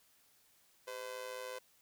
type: tone with amplitude modulation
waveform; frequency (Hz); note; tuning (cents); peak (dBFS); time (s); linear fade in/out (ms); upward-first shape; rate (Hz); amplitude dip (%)
sawtooth; 509; C5; -48; -35; 0.87-1.59; 10; sine; 114; 75
effects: white hiss -69 dBFS RMS until 1.81 s